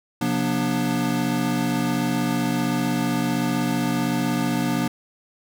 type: tone cluster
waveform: square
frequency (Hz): 133.4 / 179.2 / 240.6 / 296.3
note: C3 / F3 / B3 / D4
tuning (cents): +34 / +45 / -45 / +15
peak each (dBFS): -30 / -28 / -25 / -27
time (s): 0.21-4.88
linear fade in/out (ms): 5
effects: none